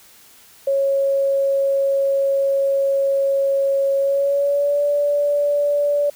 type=tone with pitch glide; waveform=sine; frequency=550 to 579 Hz; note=C#5 to D5; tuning=-14 to -25 cents; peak=-15 dBFS; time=0.67-6.1 s; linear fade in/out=5 ms; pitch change=+89 cents; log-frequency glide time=3.98-4.83 s; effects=white hiss -48 dBFS RMS until 6.15 s